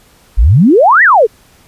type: exponential two-way sweep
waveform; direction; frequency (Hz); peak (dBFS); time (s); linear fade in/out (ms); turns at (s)
sine; up then down; 43.65 to 2000 to 395.1; -3; 0.37-1.27; 20; 1.03
effects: pink hiss -46 dBFS RMS until 1.67 s + resampled to 32000 Hz